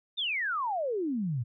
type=exponential sweep; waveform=sine; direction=down; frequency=3729 to 110 Hz; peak=-28 dBFS; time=0.17-1.44 s; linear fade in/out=20 ms; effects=none